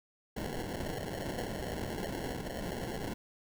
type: noise with sample-and-hold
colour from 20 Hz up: white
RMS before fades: -38 dBFS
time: 0.36-3.14 s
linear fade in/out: 10 ms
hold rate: 1225 Hz
effects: none